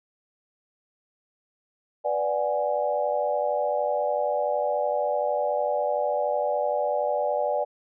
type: chord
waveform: sine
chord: G# half-diminished seventh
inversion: first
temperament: equal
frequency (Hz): 493.9 / 587.3 / 740 / 830.6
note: B4 / D5 / F#5 / G#5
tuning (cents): 0 / 0 / 0 / 0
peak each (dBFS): -30 / -25 / -30 / -30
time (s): 2.04-7.65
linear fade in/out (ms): 20
effects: none